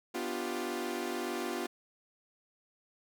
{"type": "chord", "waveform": "sawtooth", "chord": "G dominant seventh", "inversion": "first", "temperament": "equal with one note detuned", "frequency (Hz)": [246.9, 293.7, 350.4, 392], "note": ["B3", "D4", "F4", "G4"], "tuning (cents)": [0, 0, 6, 0], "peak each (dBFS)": [-36, -39, -33, -37], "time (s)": [0.14, 1.67], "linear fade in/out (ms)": 10, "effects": []}